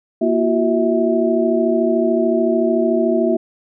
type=tone cluster; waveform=sine; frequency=234.8 / 340.4 / 374 / 651 Hz; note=A#3 / F4 / F#4 / E5; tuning=+13 / -44 / +19 / -22 cents; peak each=-19 dBFS; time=0.21-3.37 s; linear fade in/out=10 ms; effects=none